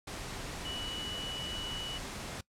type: tone in noise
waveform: sine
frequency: 2947 Hz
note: F#7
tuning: 8 cents flat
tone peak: -38 dBFS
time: 0.65-1.98 s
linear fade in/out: 5 ms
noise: pink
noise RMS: -41 dBFS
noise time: 0.07-2.41 s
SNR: 0 dB
effects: noise-tail reverb RT60 0.1 s tail -21 dB re dry + low-pass 9000 Hz 12 dB/octave